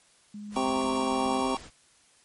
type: tone with pitch glide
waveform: sine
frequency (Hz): 207.7 to 213.8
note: G#3 to A3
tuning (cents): 0 to -49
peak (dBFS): -37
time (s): 0.34-1.41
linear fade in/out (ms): 5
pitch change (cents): +51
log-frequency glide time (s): 0.51-0.88
type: noise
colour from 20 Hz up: pink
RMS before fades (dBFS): -46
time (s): 0.5-1.71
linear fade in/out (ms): 50
type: harmonic tone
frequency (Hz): 130.9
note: C3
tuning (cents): +1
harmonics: 2 / 3 / 4 / 5 / 6 / 7 / 8 / 9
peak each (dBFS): -29 / -33 / -35 / -37 / -39 / -40 / -41 / -42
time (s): 0.56-1.55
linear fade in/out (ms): 5
type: chord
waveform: square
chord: G diminished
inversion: none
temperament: equal with one note detuned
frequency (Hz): 784 / 925.4 / 1108.7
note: G5 / Bb5 / Db6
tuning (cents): 0 / -13 / 0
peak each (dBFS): -35 / -36 / -34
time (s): 0.56-1.57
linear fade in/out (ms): 2
effects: white hiss -61 dBFS RMS until 2.24 s + MP3 48 kbps